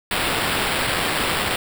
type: noise with sample-and-hold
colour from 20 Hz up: white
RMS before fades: -22 dBFS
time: 0.11-1.56 s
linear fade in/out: 2 ms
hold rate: 6300 Hz
effects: none